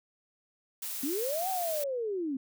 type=noise; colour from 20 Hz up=blue; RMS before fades=-37 dBFS; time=0.82-1.84 s; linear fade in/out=5 ms
type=linear two-way sweep; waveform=sine; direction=up then down; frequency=251.4 to 773 to 253.6 Hz; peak=-30 dBFS; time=1.03-2.37 s; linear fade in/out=5 ms; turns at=1.49 s
effects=none

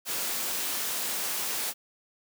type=noise; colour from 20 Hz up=white; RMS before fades=-31 dBFS; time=0.05-1.74 s; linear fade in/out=50 ms; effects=high-pass 200 Hz 12 dB/octave

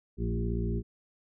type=harmonic tone with a mistuned harmonic; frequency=57.3 Hz; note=A#1; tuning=29 cents flat; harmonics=1 / 2 / 3 / 4 / 6 / 7; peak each=-31 / -34 / -36 / -37 / -39 / -39 dBFS; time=0.17-0.83 s; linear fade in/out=50 ms; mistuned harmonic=3; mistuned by=+27 cents; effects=none

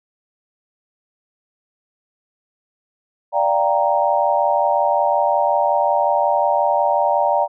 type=chord; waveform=sine; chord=G minor seventh; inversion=second; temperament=equal; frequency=587.3 / 698.5 / 784 / 932.3 Hz; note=D5 / F5 / G5 / Bb5; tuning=0 / 0 / 0 / 0 cents; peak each=-19 / -21 / -20 / -19 dBFS; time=3.32-7.48 s; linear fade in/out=50 ms; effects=none

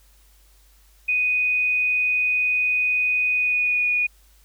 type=tone with pitch glide; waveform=sine; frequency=2489 to 2459 Hz; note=D#7 to D#7; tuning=0 to -21 cents; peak=-18 dBFS; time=1.08-4.07 s; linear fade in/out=10 ms; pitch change=-21 cents; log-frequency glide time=3.33-3.88 s; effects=added 50 Hz sine -53 dBFS peak until 4.44 s + white hiss -59 dBFS RMS until 4.44 s

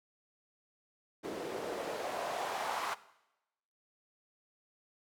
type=noise with band-pass filter sweep; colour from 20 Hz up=white; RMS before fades=-38 dBFS; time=1.23-2.95 s; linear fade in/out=20 ms; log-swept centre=350 to 1000 Hz; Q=2.3; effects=noise-tail reverb RT60 0.9 s tail -18 dB re dry

